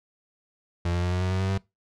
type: tone with pitch steps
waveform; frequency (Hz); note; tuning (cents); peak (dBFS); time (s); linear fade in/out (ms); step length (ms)
35% pulse; 86.4 / 87.81 / 89.24 / 90.7 / 92.17 / 93.68 / 95.2 / 96.76; F2 / F2 / F2 / F#2 / F#2 / F#2 / F#2 / G2; -18 / +10 / +38 / -34 / -6 / +22 / +50 / -22; -22; 0.85-1.578; 5; 91
effects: noise-tail reverb RT60 0.2 s tail -21 dB re dry + low-pass 6000 Hz 12 dB/octave